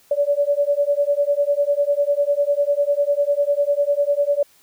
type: beating tone pair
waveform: sine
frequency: 569 / 579 Hz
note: C#5 / D5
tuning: +45 / -25 cents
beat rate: 10 Hz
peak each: -19 dBFS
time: 0.11-4.43 s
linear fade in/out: 5 ms
effects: white hiss -55 dBFS RMS until 4.62 s